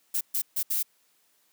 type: noise bursts at uneven times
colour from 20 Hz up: violet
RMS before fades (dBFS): -27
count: 4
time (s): 0.14-0.21 / 0.34-0.42 / 0.56-0.63 / 0.7-0.83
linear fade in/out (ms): 10
effects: white hiss -67 dBFS RMS until 1.52 s + high-pass 150 Hz 12 dB/octave